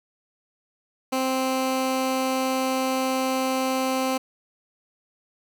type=tone; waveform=15% pulse; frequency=261.6 Hz; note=C4; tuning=in tune; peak=-16 dBFS; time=1.12-4.18 s; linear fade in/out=10 ms; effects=none